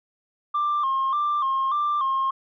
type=tone with vibrato; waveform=sine; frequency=1125 Hz; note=C#6; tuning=25 cents sharp; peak=-19 dBFS; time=0.54-2.31 s; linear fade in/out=10 ms; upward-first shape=square; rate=1.7 Hz; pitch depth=86 cents each way; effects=tanh soft clip ceiling -18 dBFS